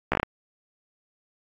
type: slowing click train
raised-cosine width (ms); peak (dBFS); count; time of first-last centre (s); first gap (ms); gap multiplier
0.5; -7; 6; 0.12-0.23; 14; 1.23
effects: AAC 32 kbps

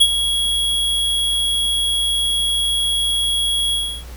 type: tone with ADSR envelope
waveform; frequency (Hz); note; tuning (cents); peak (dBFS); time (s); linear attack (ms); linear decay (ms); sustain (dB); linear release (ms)
square; 3322; G#7; 0; -7; 0-4.04; 14; 56; -10; 310
effects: added 60 Hz sine -32 dBFS peak until 4.16 s + pink hiss -42 dBFS RMS until 4.16 s

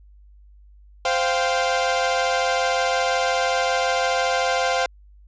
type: chord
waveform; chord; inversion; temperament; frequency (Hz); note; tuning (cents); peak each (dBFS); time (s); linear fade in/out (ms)
sawtooth; C suspended fourth; none; equal with one note detuned; 520.5 / 698.5 / 784; C5 / F5 / G5; -9 / 0 / 0; -19 / -19 / -22; 1.05-4.86; 2
effects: added 50 Hz sine -46 dBFS peak until 5.27 s + resampled to 16000 Hz

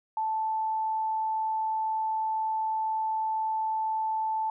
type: tone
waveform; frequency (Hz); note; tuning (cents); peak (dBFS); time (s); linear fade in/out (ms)
sine; 878; A5; -4; -26; 0.17-4.5; 2
effects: none

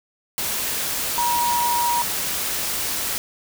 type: tone in noise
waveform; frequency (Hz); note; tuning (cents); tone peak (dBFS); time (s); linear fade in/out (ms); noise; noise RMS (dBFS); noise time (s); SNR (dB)
sine; 955; A#5; +42; -19; 1.18-2.02; 0; white; -25; 0.38-3.18; +3
effects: none

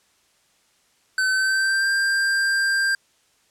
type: tone with pitch glide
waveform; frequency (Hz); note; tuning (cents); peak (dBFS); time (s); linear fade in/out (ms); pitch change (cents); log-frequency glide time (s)
square; 1526 to 1587.1; G6 to G6; -47 to +21; -19; 1.18-2.95; 2; +68; 1.3-1.9
effects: white hiss -62 dBFS RMS until 3.5 s + low-pass 9000 Hz 12 dB/octave

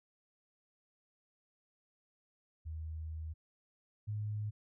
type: tone pair in turn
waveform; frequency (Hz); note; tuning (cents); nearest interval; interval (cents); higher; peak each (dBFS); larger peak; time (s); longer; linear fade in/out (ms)
sine; 79.2 / 105.68; D#2 / G#2; +31 / +31; perfect fourth; 500; second; -39 / -35; second; 2.65-3.34 / 4.07-4.51; first; 20
effects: none

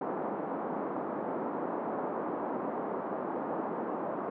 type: band-pass noise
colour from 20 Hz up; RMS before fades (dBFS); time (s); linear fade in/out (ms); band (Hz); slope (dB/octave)
pink; -35; 0.01-4.3; 5; 230 to 1100; 24
effects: none

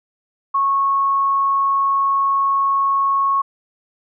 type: tone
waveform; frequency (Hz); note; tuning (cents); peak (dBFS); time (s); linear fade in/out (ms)
sine; 1100; C#6; -14; -14; 0.54-3.42; 10
effects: none

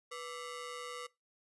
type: ring-modulated tone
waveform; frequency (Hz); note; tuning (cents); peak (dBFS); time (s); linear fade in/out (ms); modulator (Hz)
sawtooth; 830.6; G#5; 0; -35; 0.11-1.07; 10; 340
effects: noise-tail reverb RT60 0.2 s tail -19 dB re dry + resampled to 24000 Hz

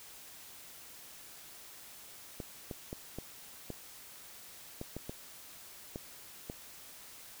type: clicks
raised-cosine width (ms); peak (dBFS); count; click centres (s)
2; -26; 10; 2.402 / 2.712 / 2.929 / 3.186 / 3.703 / 4.814 / 4.966 / 5.095 / 5.959 / 6.499
effects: white hiss -52 dBFS RMS until 7.4 s

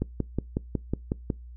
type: click train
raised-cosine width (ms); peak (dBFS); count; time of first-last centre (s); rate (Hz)
3; -13; 8; 0.02-1.302; 5.46
effects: noise-tail reverb RT60 0.2 s tail -24 dB re dry + added 60 Hz sine -41 dBFS peak until 1.56 s

